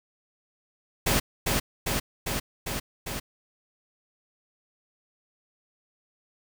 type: noise with echo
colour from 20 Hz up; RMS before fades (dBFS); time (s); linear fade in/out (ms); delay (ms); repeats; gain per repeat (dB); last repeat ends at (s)
pink; -23; 1.06-1.2; 10; 400; 5; -2; 3.2
effects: none